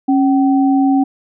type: tone pair together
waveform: sine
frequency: 273.8 / 764.6 Hz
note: C#4 / G5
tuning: -21 / -43 cents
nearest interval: octave + tritone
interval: 1778 cents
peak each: -10 / -18 dBFS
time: 0.08-1.04 s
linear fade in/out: 10 ms
effects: none